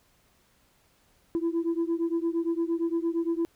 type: beating tone pair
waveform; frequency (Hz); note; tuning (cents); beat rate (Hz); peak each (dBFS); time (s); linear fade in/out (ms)
sine; 330.8 / 339.5; E4 / F4; +6 / -49; 8.7; -26 / -27; 1.35-3.45; 0
effects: tanh soft clip ceiling -21 dBFS + pink hiss -65 dBFS RMS until 3.55 s